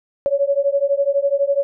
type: beating tone pair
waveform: sine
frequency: 554.4 / 566.4 Hz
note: C#5 / C#5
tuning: 0 / +37 cents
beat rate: 12 Hz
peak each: -18 dBFS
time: 0.26-1.63 s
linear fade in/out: 0 ms
effects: none